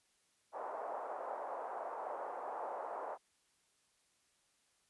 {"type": "band-pass noise", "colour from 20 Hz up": "pink", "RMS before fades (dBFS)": -43, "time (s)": [0.52, 3.18], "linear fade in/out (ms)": 50, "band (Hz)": [570, 1000], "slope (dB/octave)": 24, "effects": ["white hiss -75 dBFS RMS until 4.89 s", "resampled to 24000 Hz"]}